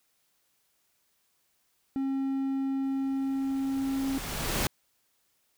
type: tone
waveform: triangle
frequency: 270 Hz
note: C#4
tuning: 45 cents flat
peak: -25 dBFS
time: 1.96-4.18 s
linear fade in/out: 0 ms
type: noise with exponential growth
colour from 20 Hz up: pink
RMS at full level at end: -27 dBFS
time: 2.83-4.67 s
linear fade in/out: 2 ms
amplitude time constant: 400 ms
effects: white hiss -72 dBFS RMS until 5.57 s